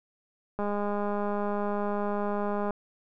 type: click train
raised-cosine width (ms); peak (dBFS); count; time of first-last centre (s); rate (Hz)
1; -18; 435; 0.59-2.707; 205
effects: none